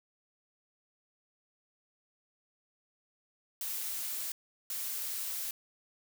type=noise bursts at uneven times; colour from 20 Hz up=blue; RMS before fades=-37 dBFS; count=2; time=3.61-4.32 / 4.7-5.51 s; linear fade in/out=2 ms; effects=none